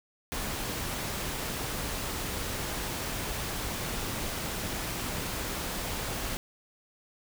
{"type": "noise", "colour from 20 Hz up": "pink", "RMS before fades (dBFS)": -34, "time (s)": [0.32, 6.37], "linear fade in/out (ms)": 0, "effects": []}